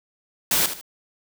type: noise with echo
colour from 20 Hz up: white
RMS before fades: -20 dBFS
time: 0.51-0.66 s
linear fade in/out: 2 ms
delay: 76 ms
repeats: 2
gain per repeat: -10 dB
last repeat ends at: 0.812 s
effects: none